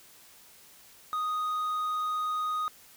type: tone with hard clipping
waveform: sine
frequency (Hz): 1244.5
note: D#6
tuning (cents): 0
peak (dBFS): -29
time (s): 1.13-2.68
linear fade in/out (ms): 0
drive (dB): 3
effects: white hiss -55 dBFS RMS until 2.96 s